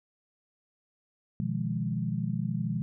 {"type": "chord", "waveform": "sine", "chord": "F half-diminished seventh", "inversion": "second", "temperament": "equal", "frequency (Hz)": [123.47, 155.56, 174.61, 207.7], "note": ["Cb3", "Eb3", "F3", "Ab3"], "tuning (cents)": [0, 0, 0, 0], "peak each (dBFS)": [-33, -34, -33, -34], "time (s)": [1.4, 2.82], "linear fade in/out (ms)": 0, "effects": []}